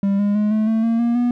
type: tone with pitch steps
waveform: triangle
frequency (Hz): 198.2 / 204 / 210 / 216.1 / 222.5 / 229 / 235.7 / 242.6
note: G3 / G#3 / G#3 / A3 / A3 / A#3 / A#3 / B3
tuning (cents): +19 / -31 / +19 / -31 / +20 / -31 / +19 / -31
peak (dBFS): -13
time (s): 0.03-1.31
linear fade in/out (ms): 2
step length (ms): 160
effects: none